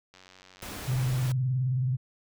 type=click train; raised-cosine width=0.2 ms; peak=-34 dBFS; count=67; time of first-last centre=0.14-0.85 s; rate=93 Hz
type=noise; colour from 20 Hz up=pink; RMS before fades=-39 dBFS; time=0.62-1.32 s; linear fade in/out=2 ms
type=tone with vibrato; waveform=sine; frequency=128.2 Hz; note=C3; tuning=35 cents flat; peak=-24 dBFS; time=0.87-1.97 s; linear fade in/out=20 ms; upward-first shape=triangle; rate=19 Hz; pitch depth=110 cents each way
effects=none